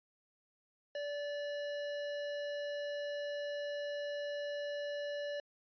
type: tone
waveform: square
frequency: 580 Hz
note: D5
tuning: 22 cents flat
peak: -38 dBFS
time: 0.95-5.4 s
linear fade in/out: 2 ms
effects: resampled to 11025 Hz